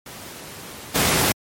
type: noise with level steps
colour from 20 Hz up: pink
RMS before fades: -37 / -18 dBFS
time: 0.06-1.32 s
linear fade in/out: 2 ms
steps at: 0.94 s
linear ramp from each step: 20 ms
effects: high-pass 100 Hz 12 dB/octave + MP3 64 kbps